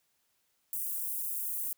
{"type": "high-pass noise", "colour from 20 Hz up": "white", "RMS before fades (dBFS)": -35, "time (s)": [0.73, 1.73], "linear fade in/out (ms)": 0, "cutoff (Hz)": 10000, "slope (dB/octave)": 24, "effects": ["white hiss -75 dBFS RMS until 1.77 s"]}